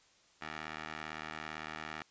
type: tone with band-pass filter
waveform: 15% pulse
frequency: 77.78 Hz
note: D#2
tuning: in tune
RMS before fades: -44 dBFS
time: 0.41-2.03 s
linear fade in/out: 10 ms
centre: 1800 Hz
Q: 1.2
effects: white hiss -66 dBFS RMS until 2.1 s + resampled to 16000 Hz